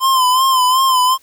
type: tone with vibrato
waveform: square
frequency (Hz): 1033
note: C6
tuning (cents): -22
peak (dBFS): -11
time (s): 0-1.18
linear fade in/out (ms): 50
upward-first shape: sine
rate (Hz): 2.7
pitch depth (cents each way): 58
effects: white hiss -53 dBFS RMS until 1.22 s